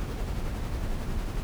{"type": "noise with tremolo", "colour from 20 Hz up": "brown", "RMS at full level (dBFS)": -29, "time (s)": [0, 1.43], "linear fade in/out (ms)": 0, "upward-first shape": "triangle", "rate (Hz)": 11, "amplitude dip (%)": 35, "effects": []}